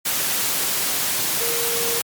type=tone in noise; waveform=sine; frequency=468.2 Hz; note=A#4; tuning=8 cents sharp; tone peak=-27 dBFS; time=1.4-2 s; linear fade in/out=10 ms; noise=white; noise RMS=-22 dBFS; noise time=0.05-2.02 s; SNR=-8 dB; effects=high-pass 100 Hz 12 dB/octave + MP3 96 kbps